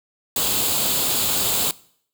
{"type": "noise with comb filter", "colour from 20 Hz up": "white", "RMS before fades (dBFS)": -21, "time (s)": [0.36, 1.71], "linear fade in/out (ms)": 2, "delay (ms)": 0.26, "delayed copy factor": 0.6, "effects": ["noise-tail reverb RT60 0.6 s tail -21 dB re dry", "high-pass 60 Hz 12 dB/octave"]}